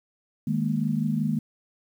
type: chord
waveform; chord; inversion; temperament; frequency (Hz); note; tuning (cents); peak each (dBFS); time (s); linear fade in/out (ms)
sine; D# suspended fourth; none; equal; 155.56 / 207.7 / 233.1; D#3 / G#3 / A#3; 0 / 0 / 0; -27; 0.47-1.39; 5
effects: 9-bit